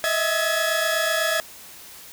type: tone cluster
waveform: sawtooth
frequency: 630 / 658 / 1689 Hz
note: D#5 / E5 / G#6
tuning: +21 / -3 / +29 cents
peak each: -22 / -22 / -20 dBFS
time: 0.04-1.4 s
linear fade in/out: 0 ms
effects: white hiss -43 dBFS RMS until 2.12 s